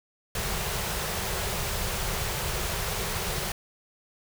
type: band-stop noise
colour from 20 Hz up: pink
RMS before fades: -30 dBFS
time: 0.35-3.52 s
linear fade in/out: 2 ms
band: 210 to 350 Hz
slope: 96 dB/octave
effects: none